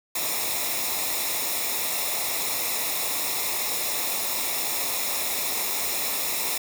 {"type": "noise with comb filter", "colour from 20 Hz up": "white", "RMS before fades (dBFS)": -27, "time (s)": [0.15, 6.58], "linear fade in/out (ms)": 5, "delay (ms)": 0.65, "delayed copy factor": -0.7, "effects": []}